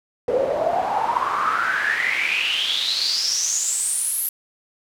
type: noise with band-pass filter sweep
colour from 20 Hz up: pink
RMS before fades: -22 dBFS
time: 0.28-4.29 s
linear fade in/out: 2 ms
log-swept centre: 480 to 12000 Hz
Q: 9.4
effects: none